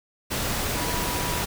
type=tone in noise; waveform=sine; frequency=973 Hz; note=B5; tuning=26 cents flat; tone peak=-33 dBFS; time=0.75-1.43 s; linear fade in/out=20 ms; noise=pink; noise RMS=-27 dBFS; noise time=0.3-1.46 s; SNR=-9 dB; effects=none